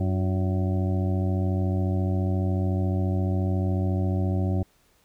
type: harmonic tone with a mistuned harmonic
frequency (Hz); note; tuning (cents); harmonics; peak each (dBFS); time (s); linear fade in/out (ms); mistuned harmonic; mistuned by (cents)
94.2; F#2; +32; 1 / 2 / 3 / 4 / 6 / 7 / 8; -23 / -29 / -33 / -35 / -39 / -40 / -41; 0-4.63; 5; 4; -71
effects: pink hiss -63 dBFS RMS until 5.04 s